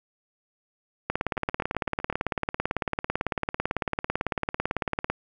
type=two click trains; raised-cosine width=0.5 ms; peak=-10 / -23 dBFS; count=73 / 7; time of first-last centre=1.1-5.1 / 1.37-2.127 s; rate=18 / 7.93 Hz; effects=none